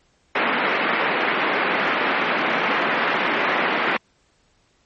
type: band-pass noise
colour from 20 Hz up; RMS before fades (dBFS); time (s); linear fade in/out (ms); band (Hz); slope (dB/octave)
white; -21; 0.35-3.97; 5; 200 to 2300; 24
effects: pink hiss -62 dBFS RMS until 4.85 s + MP3 32 kbps